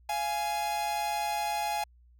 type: tone pair together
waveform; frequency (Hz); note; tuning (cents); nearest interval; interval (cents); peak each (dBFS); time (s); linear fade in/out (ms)
45% pulse; 693 / 834; F5 / G#5; -14 / +7; minor third; 321; -35 / -30; 0.09-1.84; 5
effects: added 60 Hz sine -56 dBFS peak until 2.19 s